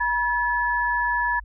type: tone pair together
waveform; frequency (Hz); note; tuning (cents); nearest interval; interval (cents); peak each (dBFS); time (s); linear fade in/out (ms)
sine; 965.3 / 1720; B5 / A6; -40 / -40; minor seventh; 1000; -23; 0-1.4; 10
effects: added 50 Hz sine -38 dBFS peak until 1.44 s